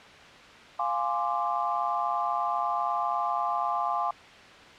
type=chord; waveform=sine; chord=D half-diminished seventh; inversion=first; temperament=equal; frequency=698.5 / 830.6 / 1046.5 / 1174.7 Hz; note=F5 / Ab5 / C6 / D6; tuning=0 / 0 / 0 / 0 cents; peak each=-31 dBFS; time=0.79-4.11 s; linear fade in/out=5 ms; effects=white hiss -48 dBFS RMS until 4.78 s + low-pass 3000 Hz 12 dB/octave